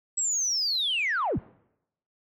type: linear sweep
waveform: sine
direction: down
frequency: 7860 to 33.68 Hz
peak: -23 dBFS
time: 0.17-1.39 s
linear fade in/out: 10 ms
effects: noise-tail reverb RT60 0.8 s tail -23 dB re dry + tanh soft clip ceiling -20 dBFS